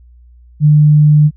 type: tone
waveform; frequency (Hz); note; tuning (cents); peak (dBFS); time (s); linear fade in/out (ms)
sine; 150; D3; +37; -4; 0.6-1.31; 50
effects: added 60 Hz sine -39 dBFS peak until 1.36 s